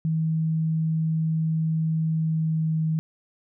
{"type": "tone with pitch glide", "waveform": "sine", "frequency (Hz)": [160, 158.71], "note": ["D#3", "D#3"], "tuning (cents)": [49, 35], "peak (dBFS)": -21, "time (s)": [0.05, 2.99], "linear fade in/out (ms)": 0, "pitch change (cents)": -14, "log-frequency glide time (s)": [2.1, 2.87], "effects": []}